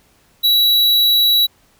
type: tone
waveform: square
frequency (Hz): 3910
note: B7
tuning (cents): -18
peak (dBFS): -11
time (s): 0.43-1.47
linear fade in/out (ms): 20
effects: pink hiss -55 dBFS RMS until 1.79 s